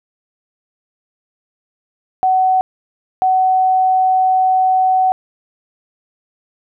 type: tone bursts at uneven times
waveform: sine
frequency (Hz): 750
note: F#5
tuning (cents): +23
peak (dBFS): -10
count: 2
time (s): 2.23-2.61 / 3.22-5.12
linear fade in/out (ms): 0
effects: none